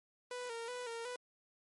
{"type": "tone with vibrato", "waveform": "sawtooth", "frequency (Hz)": 477.8, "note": "A#4", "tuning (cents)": 43, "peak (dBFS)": -37, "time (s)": [0.31, 1.16], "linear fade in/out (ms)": 2, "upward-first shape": "square", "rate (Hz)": 2.7, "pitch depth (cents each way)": 60, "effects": ["MP3 48 kbps"]}